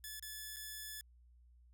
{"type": "tone with dropouts", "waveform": "5% pulse", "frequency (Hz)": 1728, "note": "A6", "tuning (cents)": -32, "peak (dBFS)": -34, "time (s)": [0.04, 1.01], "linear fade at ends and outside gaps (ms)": 1, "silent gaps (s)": [[0.196, 0.225], [0.562, 0.567]], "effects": ["added 60 Hz sine -61 dBFS peak until 1.73 s"]}